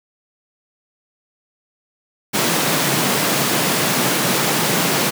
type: high-pass noise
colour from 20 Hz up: pink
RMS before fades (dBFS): -18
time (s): 2.33-5.11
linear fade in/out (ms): 20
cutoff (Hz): 130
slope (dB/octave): 48
effects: none